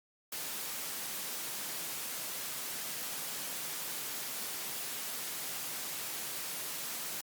white high-pass noise, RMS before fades -39 dBFS, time 0.32-7.21 s, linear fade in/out 5 ms, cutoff 120 Hz, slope 24 dB/octave, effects Opus 48 kbps

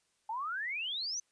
sine exponential sweep, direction up, 850 to 6250 Hz, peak -34 dBFS, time 0.29-1.2 s, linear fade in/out 5 ms, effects white hiss -75 dBFS RMS until 1.31 s + resampled to 22050 Hz

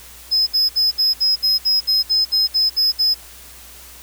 triangle tone bursts, 5100 Hz, D#8, 42 cents sharp, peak -12 dBFS, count 13, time 0.31-3.146 s, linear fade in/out 20 ms, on 160 ms, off 63 ms, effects added 60 Hz sine -46 dBFS peak until 4.02 s + white hiss -41 dBFS RMS until 4.02 s

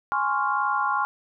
sine chord, Db major seventh, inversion second, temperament equal, 830.6 / 1046.5 / 1108.7 / 1396.9 Hz, Ab5 / C6 / Db6 / F6, 0 / 0 / 0 / 0 cents, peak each -27 dBFS, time 0.12-1.05 s, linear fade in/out 0 ms, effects none

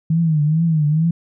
sine tone with vibrato, 157.4 Hz, D#3, 20 cents sharp, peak -13 dBFS, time 0.1-1.11 s, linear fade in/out 5 ms, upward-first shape triangle, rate 2.3 Hz, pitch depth 130 cents each way, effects none

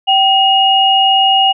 sine tone pair together, 773.6 / 2869 Hz, G5 / F7, -23 / +46 cents, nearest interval octave + major seventh, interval 2269 cents, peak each -10 dBFS, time 0.07-1.53 s, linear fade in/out 20 ms, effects none

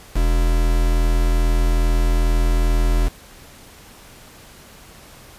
triangle tone with quantisation, 41.2 Hz, E1, in tune, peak -12 dBFS, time 0.15-3.09 s, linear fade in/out 20 ms, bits 4, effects pink hiss -44 dBFS RMS until 5.38 s + resampled to 32000 Hz

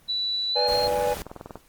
sine tone with pitch glide, 3953 to 4212 Hz, B7 to C8, +1 to +11 cents, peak -23 dBFS, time 0.08-0.88 s, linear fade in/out 20 ms, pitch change +110 cents, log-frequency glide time 0.51-0.64 s
triangle chord, G# diminished, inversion first, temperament equal, 493.9 / 587.3 / 830.6 Hz, B4 / D5 / G#5, 0 / 0 / 0 cents, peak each -23 / -25 / -24 dBFS, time 0.55-1.15 s, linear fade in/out 20 ms
pink noise, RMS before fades -36 dBFS, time 0.68-1.22 s, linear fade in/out 0 ms
click train, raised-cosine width 1 ms, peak -22 dBFS, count 15, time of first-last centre 0.88-1.556 s, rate 20.7 Hz
effects pink hiss -57 dBFS RMS until 1.68 s + Opus 24 kbps

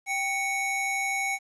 square tone pair together, 784 / 2220 Hz, G5 / C#7, 0 / +2 cents, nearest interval octave + tritone, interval 1802 cents, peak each -32 / -28 dBFS, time 0.06-1.39 s, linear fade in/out 50 ms, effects resampled to 24000 Hz + 10-bit

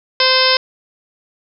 harmonic tone, 518 Hz, C5, 17 cents flat, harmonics 1 / 2 / 3 / 4 / 5 / 6 / 7 / 8 / 9 / 10, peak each -18 / -19 / -21 / -21 / -22 / -21 / -21 / -22 / -21 / -16 dBFS, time 0.2-0.57 s, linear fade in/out 2 ms, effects none

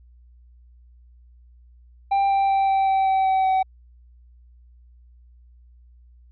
triangle tone with pitch steps, 790 / 785.4 / 780.9 / 776.4 / 772 / 767.5 / 763.1 / 758.7 Hz, G5 / G5 / G5 / G5 / G5 / G5 / G5 / F#5, +13 / +3 / -7 / -17 / -27 / -37 / -47 / +43 cents, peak -15 dBFS, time 2.11-3.63 s, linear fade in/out 10 ms, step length 190 ms, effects added 60 Hz sine -48 dBFS peak until 6.31 s + resampled to 11025 Hz

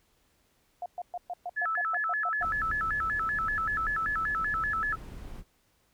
sine tone bursts, 710 Hz, F5, 28 cents sharp, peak -32 dBFS, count 11, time 0.82-2.449 s, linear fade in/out 2 ms, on 39 ms, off 120 ms
sine tone with vibrato, 1500 Hz, F#6, 23 cents sharp, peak -27 dBFS, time 1.56-4.96 s, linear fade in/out 20 ms, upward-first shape square, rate 5.2 Hz, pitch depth 230 cents each way
brown noise, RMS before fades -42 dBFS, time 2.39-5.44 s, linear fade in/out 50 ms
clicks, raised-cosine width 5 ms, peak -34 dBFS, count 9, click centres 2.705 / 3.24 / 3.578 / 4.174 / 4.246 / 4.415 / 4.541 / 4.807 / 5.12 s
effects pink hiss -69 dBFS RMS until 5.93 s

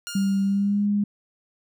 10% pulse tone with exponential decay, 1413 Hz, F6, 20 cents sharp, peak -22 dBFS, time 0.07-0.86 s, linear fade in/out 0 ms, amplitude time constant 170 ms
sine tone with pitch glide, 195.9 to 204.8 Hz, G3 to G#3, -1 to -24 cents, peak -19 dBFS, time 0.15-1.04 s, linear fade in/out 5 ms, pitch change +77 cents, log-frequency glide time 0.42-0.81 s
effects none

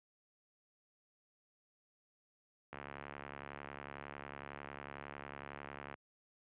click train, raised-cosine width 0.5 ms, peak -30 dBFS, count 229, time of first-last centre 2.73-5.941 s, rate 71 Hz, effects high-pass 80 Hz 12 dB/octave + resampled to 8000 Hz

